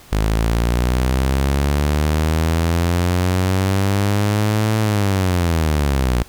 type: linear two-way sweep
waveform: sawtooth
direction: up then down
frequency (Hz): 51.91 to 109.7 to 58.1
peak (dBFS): -11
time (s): 0.12-6.23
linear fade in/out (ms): 5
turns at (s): 4.78
effects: pink hiss -44 dBFS RMS until 6.28 s